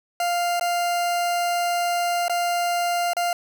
40% pulse tone with dropouts, 698.5 Hz, F5, in tune, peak -20 dBFS, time 0.2-3.33 s, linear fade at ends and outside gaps 2 ms, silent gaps 0.597-0.61 / 2.282-2.296 / 3.134-3.167 s, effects none

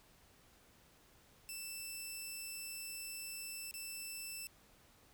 10% pulse tone with dropouts, 2659 Hz, E7, 14 cents sharp, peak -35 dBFS, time 1.49-4.47 s, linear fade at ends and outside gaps 0 ms, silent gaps 3.711-3.74 s, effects pink hiss -66 dBFS RMS until 5.13 s

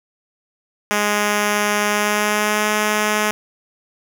5% pulse tone with pitch glide, 207.7 to 211.9 Hz, G#3 to G#3, 0 to +35 cents, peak -5 dBFS, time 0.91-3.31 s, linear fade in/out 0 ms, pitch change +35 cents, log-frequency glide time 1.89-2.69 s, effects none

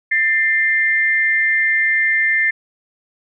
sine tone pair together, 1788.8 / 2093 Hz, A6 / C7, +28 / 0 cents, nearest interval minor third, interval 272 cents, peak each -16 dBFS, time 0.11-2.51 s, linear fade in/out 10 ms, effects none

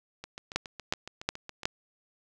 two click trains, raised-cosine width 0.2 ms, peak -23 / -9 dBFS, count 11 / 4, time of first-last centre 0.24-1.633 / 0.56-1.655 s, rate 7.18 / 2.74 Hz, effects none

